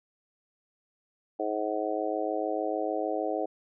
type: harmonic tone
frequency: 106.6 Hz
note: G#2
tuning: 46 cents sharp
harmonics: 3 / 4 / 5 / 6 / 7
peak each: -34 / -34 / -34 / -34 / -34 dBFS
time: 1.39-3.46 s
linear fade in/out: 10 ms
effects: none